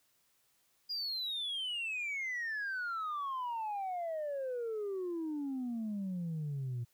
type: exponential sweep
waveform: sine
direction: down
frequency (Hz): 4903 to 116.54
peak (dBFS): -33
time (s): 0.89-6.85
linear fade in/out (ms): 20
effects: tanh soft clip ceiling -33 dBFS + white hiss -73 dBFS RMS until 6.93 s